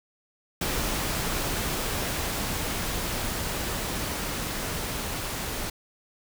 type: noise with level ramp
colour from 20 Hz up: pink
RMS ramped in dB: -28 to -32 dBFS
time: 0.61-5.7 s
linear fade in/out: 5 ms
effects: none